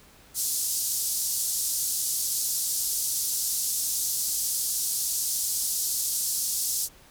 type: band-pass noise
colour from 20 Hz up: white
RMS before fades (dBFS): -28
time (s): 0.34-6.89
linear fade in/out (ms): 50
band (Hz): 4900 to 13000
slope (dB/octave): 24
effects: pink hiss -54 dBFS RMS until 7.1 s